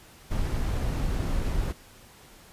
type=noise; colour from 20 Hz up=brown; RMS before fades=-27 dBFS; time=0.3-1.73 s; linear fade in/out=20 ms; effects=pink hiss -52 dBFS RMS until 2.52 s + resampled to 32000 Hz